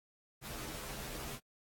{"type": "noise with comb filter", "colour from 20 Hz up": "pink", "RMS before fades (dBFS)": -44, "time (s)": [0.41, 1.4], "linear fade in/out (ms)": 50, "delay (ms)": 11, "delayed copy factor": -0.95, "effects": ["AAC 64 kbps"]}